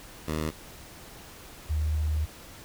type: tone pair in turn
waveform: 10% pulse / sine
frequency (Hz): 77.78 / 76.58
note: D#2 / D#2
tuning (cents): 0 / -27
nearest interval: unison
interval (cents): 27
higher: first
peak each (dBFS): -20 / -24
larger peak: first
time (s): 0.27-0.51 / 1.69-2.26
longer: second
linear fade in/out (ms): 20
effects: pink hiss -47 dBFS RMS until 2.64 s